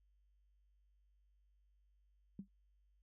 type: tone with exponential decay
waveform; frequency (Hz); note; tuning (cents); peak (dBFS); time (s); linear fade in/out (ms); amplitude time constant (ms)
sine; 196; G3; 0; -40; 2.39-2.48; 2; 18
effects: noise-tail reverb RT60 0.1 s tail -23 dB re dry + added 50 Hz sine -70 dBFS peak until 3.02 s